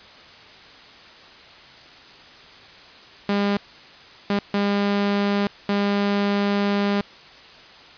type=tone bursts at uneven times; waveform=sawtooth; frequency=202 Hz; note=G#3; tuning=48 cents flat; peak=-15 dBFS; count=4; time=3.29-3.57 / 4.3-4.39 / 4.54-5.47 / 5.69-7.01 s; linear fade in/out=2 ms; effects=white hiss -45 dBFS RMS until 7.97 s + resampled to 11025 Hz